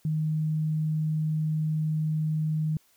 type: tone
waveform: sine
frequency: 155.56 Hz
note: D#3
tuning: in tune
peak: -24 dBFS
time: 0.05-2.77 s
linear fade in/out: 2 ms
effects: white hiss -64 dBFS RMS until 2.96 s